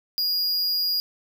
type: tone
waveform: square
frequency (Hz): 4862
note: D#8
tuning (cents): -41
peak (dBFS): -22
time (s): 0.18-1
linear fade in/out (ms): 0
effects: none